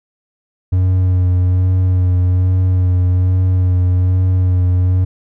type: tone with vibrato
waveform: triangle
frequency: 91.4 Hz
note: F#2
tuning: 21 cents flat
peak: -8 dBFS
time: 0.72-5.05 s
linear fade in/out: 10 ms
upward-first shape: sine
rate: 1.2 Hz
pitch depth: 21 cents each way
effects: none